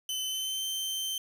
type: tone with pitch glide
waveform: sawtooth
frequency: 3043 to 3107 Hz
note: F#7 to G7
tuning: +48 to -16 cents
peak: -28 dBFS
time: 0.09-1.18 s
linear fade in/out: 2 ms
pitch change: +36 cents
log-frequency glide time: 0.26-0.65 s
effects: 9-bit